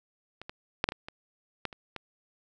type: clicks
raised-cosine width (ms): 0.3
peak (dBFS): -26 / -23 / -8 / -10 / -20 / -24 / -15 / -28 / -21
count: 9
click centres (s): 0.416 / 0.495 / 0.841 / 0.889 / 0.921 / 1.085 / 1.653 / 1.728 / 1.963
effects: none